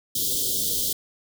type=band-stop noise; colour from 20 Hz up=white; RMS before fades=-25 dBFS; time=0.15-0.93 s; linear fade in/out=5 ms; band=550 to 3100 Hz; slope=96 dB/octave; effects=none